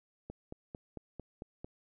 click train, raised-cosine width 2 ms, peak -29 dBFS, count 7, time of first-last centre 0.3-1.645 s, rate 4.46 Hz, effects none

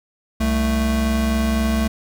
square tone pair together, 65.64 / 220.8 Hz, C2 / A3, +6 / +6 cents, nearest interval octave + major sixth, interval 2100 cents, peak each -21 / -20 dBFS, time 0.4-1.88 s, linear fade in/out 10 ms, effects none

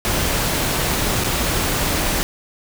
pink noise with dropouts, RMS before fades -20 dBFS, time 0.05-2.23 s, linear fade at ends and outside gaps 0 ms, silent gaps 1.238-1.244 s, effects none

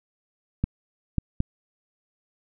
clicks, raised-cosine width 5 ms, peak -10 dBFS, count 3, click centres 0.64 / 1.183 / 1.404 s, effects none

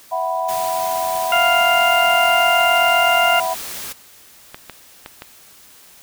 sine chord, E suspended second, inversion none, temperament equal with one note detuned, 659.3 / 746.4 / 987.8 Hz, E5 / F#5 / B5, 0 / +15 / 0 cents, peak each -23 dBFS, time 0.11-3.55 s, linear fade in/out 20 ms
white noise, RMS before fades -30 dBFS, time 0.48-3.93 s, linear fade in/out 10 ms
harmonic tone, 698.5 Hz, F5, in tune, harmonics 1 / 2 / 3 / 4, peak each -17 / -18 / -23 / -19 dBFS, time 1.32-3.4 s, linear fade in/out 2 ms
clicks, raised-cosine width 0.3 ms, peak -16 dBFS, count 4, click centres 4.545 / 4.697 / 5.061 / 5.221 s
effects white hiss -46 dBFS RMS until 6.02 s

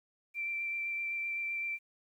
sine tone with vibrato, 2349 Hz, D7, in tune, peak -33 dBFS, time 0.34-1.79 s, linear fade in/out 50 ms, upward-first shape sine, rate 7.8 Hz, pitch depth 11 cents each way, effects 11-bit

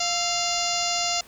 harmonic tone with a mistuned harmonic, 698.5 Hz, F5, in tune, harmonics 1 / 2 / 3 / 4 / 5 / 6 / 7 / 8 / 9 / 10, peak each -29 / -35 / -35 / -31 / -35 / -32 / -30 / -33 / -35 / -31 dBFS, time 0-1.21 s, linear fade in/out 5 ms, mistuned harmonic 2, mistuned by -68 cents, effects pink hiss -50 dBFS RMS until 1.27 s

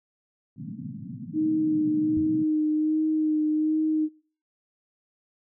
white band-pass noise, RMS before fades -37 dBFS, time 0.56-2.44 s, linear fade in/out 10 ms, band 110 to 270 Hz, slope 96 dB/octave
sine tone with vibrato, 309.5 Hz, D#4, 9 cents flat, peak -21 dBFS, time 1.33-4.09 s, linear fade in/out 50 ms, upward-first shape sine, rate 1.3 Hz, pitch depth 19 cents each way
sine tone with exponential decay, 91.1 Hz, F#2, 26 cents flat, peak -29 dBFS, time 2.17-2.39 s, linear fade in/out 0 ms, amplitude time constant 47 ms
effects noise-tail reverb RT60 0.5 s tail -26 dB re dry

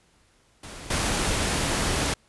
pink noise with level steps, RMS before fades -40 / -25 dBFS, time 0.63-2.14 s, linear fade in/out 5 ms, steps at 0.9 s, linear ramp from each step 5 ms, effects pink hiss -62 dBFS RMS until 2.28 s + resampled to 24000 Hz

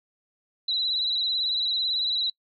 sine tone with vibrato, 3951 Hz, B7, in tune, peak -23 dBFS, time 0.68-2.3 s, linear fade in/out 5 ms, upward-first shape sine, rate 18 Hz, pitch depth 53 cents each way, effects noise-tail reverb RT60 0.1 s tail -26 dB re dry

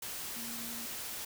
sine tone in noise, 233.1 Hz, A#3, in tune, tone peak -46 dBFS, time 0.36-0.86 s, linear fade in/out 5 ms, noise white, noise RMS -41 dBFS, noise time 0.02-1.25 s, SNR -8 dB, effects none

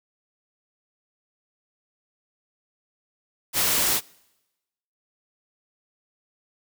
white noise, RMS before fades -22 dBFS, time 3.53-4.01 s, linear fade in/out 50 ms, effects noise-tail reverb RT60 1.0 s tail -25 dB re dry

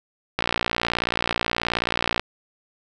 click train, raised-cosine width 0.3 ms, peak -5 dBFS, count 107, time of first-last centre 0.39-2.196 s, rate 58.7 Hz, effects none

